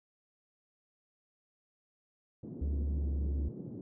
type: band-pass noise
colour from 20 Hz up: white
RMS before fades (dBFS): -44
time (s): 2.43-3.81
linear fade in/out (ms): 2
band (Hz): 110 to 330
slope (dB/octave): 24
type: tone with pitch glide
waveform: sine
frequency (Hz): 71.7 to 70.79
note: D2 to C#2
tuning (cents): -41 to +37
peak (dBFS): -30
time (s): 2.61-3.49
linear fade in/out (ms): 10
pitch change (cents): -22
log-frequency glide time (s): 2.98-3.16
effects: none